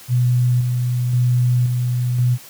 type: tone with tremolo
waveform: sine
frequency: 123.47 Hz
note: B2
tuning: in tune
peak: -12 dBFS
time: 0.08-2.38 s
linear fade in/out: 50 ms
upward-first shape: square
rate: 0.95 Hz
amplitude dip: 35%
effects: white hiss -41 dBFS RMS until 2.49 s + high-pass 80 Hz 12 dB/octave